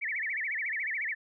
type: tone with vibrato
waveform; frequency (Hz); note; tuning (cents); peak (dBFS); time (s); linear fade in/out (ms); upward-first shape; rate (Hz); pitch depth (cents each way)
sine; 2010; B6; +30; -30; 0.01-1.15; 20; sine; 14; 250
effects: none